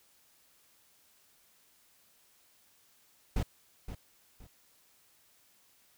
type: noise with echo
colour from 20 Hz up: brown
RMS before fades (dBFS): -29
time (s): 3.36-3.43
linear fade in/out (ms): 5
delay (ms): 520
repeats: 2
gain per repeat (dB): -11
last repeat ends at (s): 4.47
effects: white hiss -66 dBFS RMS until 5.97 s